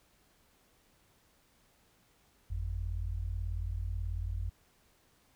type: tone pair together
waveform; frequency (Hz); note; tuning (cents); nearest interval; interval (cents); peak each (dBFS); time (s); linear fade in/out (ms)
sine; 49 / 87.31; G1 / F2; 0 / 0; minor seventh; 1000; -35 / -36; 2.5-4.5; 10
effects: pink hiss -68 dBFS RMS until 5.35 s